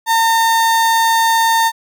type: tone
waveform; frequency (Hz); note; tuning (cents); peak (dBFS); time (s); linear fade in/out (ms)
35% pulse; 909; A#5; -44; -9; 0.06-1.72; 50
effects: none